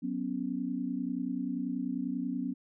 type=chord; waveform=sine; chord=F# suspended fourth; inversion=none; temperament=equal; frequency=185 / 246.9 / 277.2 Hz; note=F#3 / B3 / C#4; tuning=0 / 0 / 0 cents; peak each=-38 / -34 / -35 dBFS; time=0.02-2.54 s; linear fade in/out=20 ms; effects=none